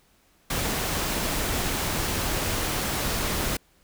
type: noise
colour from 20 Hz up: pink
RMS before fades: -27 dBFS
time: 0.5-3.57 s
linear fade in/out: 5 ms
effects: pink hiss -62 dBFS RMS until 3.83 s